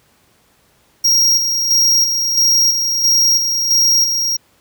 square tone with tremolo, 5610 Hz, F8, 7 cents sharp, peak -10 dBFS, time 1.04-4.37 s, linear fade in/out 10 ms, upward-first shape square, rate 1.5 Hz, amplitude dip 45%, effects pink hiss -55 dBFS RMS until 4.6 s + high-pass 60 Hz 12 dB/octave

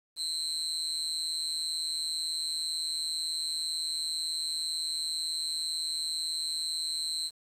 35% pulse tone with amplitude modulation, 4099 Hz, C8, 36 cents flat, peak -25 dBFS, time 0.16-7.31 s, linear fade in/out 50 ms, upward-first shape sine, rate 158 Hz, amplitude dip 100%, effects resampled to 32000 Hz + 9-bit

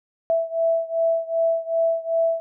sine beating tone pair, 659.3 / 661.9 Hz, E5 / E5, 0 / +7 cents, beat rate 2.6 Hz, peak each -21 / -23 dBFS, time 0.3-2.4 s, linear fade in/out 0 ms, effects none

